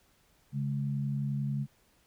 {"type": "tone pair together", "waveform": "sine", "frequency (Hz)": [139.8, 211.1], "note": ["C#3", "G#3"], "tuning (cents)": [15, 29], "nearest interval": "perfect fifth", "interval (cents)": 714, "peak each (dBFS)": [-30, -36], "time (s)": [0.52, 1.67], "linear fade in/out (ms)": 50, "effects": ["pink hiss -67 dBFS RMS until 2.06 s"]}